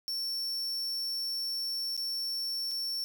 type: tone with dropouts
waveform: 45% pulse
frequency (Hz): 5440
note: F8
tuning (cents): -46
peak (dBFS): -32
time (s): 0.08-3.04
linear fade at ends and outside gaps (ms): 0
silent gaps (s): 1.966-1.976 / 2.711-2.715
effects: 10-bit